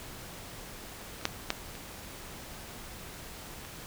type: clicks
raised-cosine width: 0.2 ms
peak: -30 / -9 / -10 / -27 / -27 dBFS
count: 5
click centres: 1.213 / 1.254 / 1.504 / 1.753 / 3.65 s
effects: pink hiss -45 dBFS RMS until 3.86 s